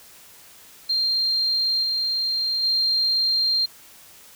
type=tone with level steps; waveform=sine; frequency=4186 Hz; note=C8; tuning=in tune; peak=-19 / -21 / -18 dBFS; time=0.89-3.66 s; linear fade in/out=10 ms; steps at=1.83 / 2.63 s; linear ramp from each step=5 ms; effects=white hiss -48 dBFS RMS until 4.35 s